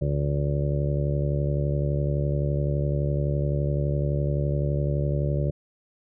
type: harmonic tone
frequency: 71.8 Hz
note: D2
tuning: 39 cents flat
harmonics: 1 / 2 / 3 / 4 / 5 / 6 / 7 / 8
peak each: -28 / -24 / -38 / -39 / -34 / -38 / -38 / -33 dBFS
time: 0.01-5.51 s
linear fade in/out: 10 ms
effects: none